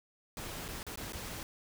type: noise with dropouts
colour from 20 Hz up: pink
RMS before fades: -42 dBFS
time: 0.37-1.43 s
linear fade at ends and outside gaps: 1 ms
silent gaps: 0.681-0.686 / 0.83-0.866 / 0.958-0.974 / 1.123-1.132 s
effects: none